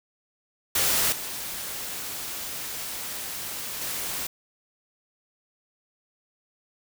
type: noise with level steps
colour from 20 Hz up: white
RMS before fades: -23 / -34 / -31 dBFS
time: 0.75-4.27 s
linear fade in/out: 5 ms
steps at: 1.12 / 3.81 s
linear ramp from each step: 5 ms
effects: none